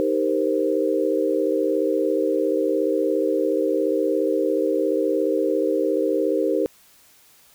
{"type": "chord", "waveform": "sine", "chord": "C minor seventh", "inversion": "first", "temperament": "equal", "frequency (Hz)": [311.1, 392, 466.2, 523.3], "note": ["Eb4", "G4", "Bb4", "C5"], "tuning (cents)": [0, 0, 0, 0], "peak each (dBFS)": -24, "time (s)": [0, 6.66], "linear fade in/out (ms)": 0, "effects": ["white hiss -54 dBFS RMS until 7.54 s"]}